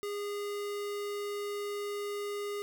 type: tone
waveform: square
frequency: 409.1 Hz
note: G#4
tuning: 26 cents flat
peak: -35 dBFS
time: 0.03-2.62 s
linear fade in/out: 0 ms
effects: none